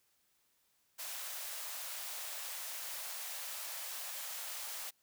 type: high-pass noise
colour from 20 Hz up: white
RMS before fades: -43 dBFS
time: 0.98-4.91 s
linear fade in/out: 20 ms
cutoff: 530 Hz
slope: 48 dB/octave
effects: white hiss -75 dBFS RMS until 5.02 s

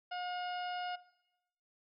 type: harmonic tone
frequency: 718 Hz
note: F5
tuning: 48 cents sharp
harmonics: 1 / 2 / 3 / 4 / 5 / 6 / 7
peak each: -39 / -44 / -53 / -47 / -60 / -59 / -56 dBFS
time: 0.11-0.96 s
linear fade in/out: 10 ms
effects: noise-tail reverb RT60 0.9 s tail -18 dB re dry

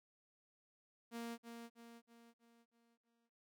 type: tone with echo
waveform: sawtooth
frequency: 233.1 Hz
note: A#3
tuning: in tune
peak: -40 dBFS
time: 1.11-1.38 s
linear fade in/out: 50 ms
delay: 320 ms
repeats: 6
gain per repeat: -6 dB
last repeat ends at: 3.3 s
effects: none

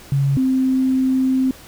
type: tone pair in turn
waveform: sine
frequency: 138.59 / 261.2 Hz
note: C#3 / C4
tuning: 0 / -3 cents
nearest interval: major seventh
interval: 1097 cents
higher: second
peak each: -14 dBFS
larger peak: neither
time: 0.12-0.37 / 0.37-1.51 s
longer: second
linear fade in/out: 2 ms
effects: pink hiss -42 dBFS RMS until 1.67 s

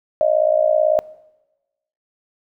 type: tone with amplitude modulation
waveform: sine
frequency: 620 Hz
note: D#5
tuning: 6 cents flat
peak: -9 dBFS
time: 0.21-0.99 s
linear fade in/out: 0 ms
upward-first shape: sine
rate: 58.1 Hz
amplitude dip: 90%
effects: noise-tail reverb RT60 1.0 s tail -21 dB re dry

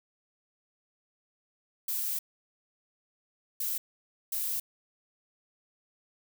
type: noise bursts at uneven times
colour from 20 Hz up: violet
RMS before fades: -32 dBFS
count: 3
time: 1.88-2.19 / 3.6-3.78 / 4.32-4.6 s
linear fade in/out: 5 ms
effects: none

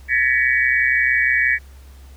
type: tone cluster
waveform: sine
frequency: 1712 / 1843 / 1969 / 2263 Hz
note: A6 / A#6 / B6 / C#7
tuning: -48 / -20 / -6 / +35 cents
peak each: -20 dBFS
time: 0.08-1.59 s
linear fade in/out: 50 ms
effects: added 67 Hz sine -39 dBFS peak until 2.16 s + pink hiss -52 dBFS RMS until 2.16 s

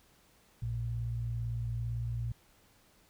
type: tone pair together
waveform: sine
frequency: 57.37 / 115.2 Hz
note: A#1 / A#2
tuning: -27 / -20 cents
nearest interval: octave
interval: 1207 cents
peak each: -39 / -33 dBFS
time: 0.62-2.32 s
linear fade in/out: 5 ms
effects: pink hiss -65 dBFS RMS until 3.09 s

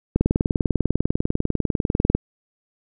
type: click train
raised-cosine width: 3 ms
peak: -5 dBFS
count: 41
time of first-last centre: 0.16-2.15 s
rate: 20.1 Hz
effects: none

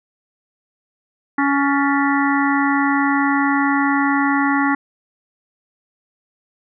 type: harmonic tone with a mistuned harmonic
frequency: 280 Hz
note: C#4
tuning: 18 cents sharp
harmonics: 1 / 3 / 4 / 5 / 6 / 7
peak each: -17 / -22 / -23 / -24 / -25 / -25 dBFS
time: 1.38-4.75 s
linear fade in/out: 5 ms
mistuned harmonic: 6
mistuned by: +85 cents
effects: none

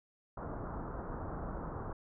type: low-pass noise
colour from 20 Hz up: pink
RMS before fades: -41 dBFS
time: 0.37-1.93 s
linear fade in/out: 5 ms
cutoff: 1400 Hz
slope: 48 dB/octave
effects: none

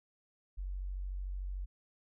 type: tone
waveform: sine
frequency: 46.75 Hz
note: F#1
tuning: 19 cents sharp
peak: -36 dBFS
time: 0.57-1.66 s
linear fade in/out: 20 ms
effects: none

